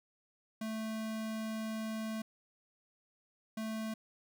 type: tone bursts at uneven times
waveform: square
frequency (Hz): 220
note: A3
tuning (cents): 0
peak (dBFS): -37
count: 2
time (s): 0.61-2.22 / 3.57-3.94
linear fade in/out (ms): 5
effects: none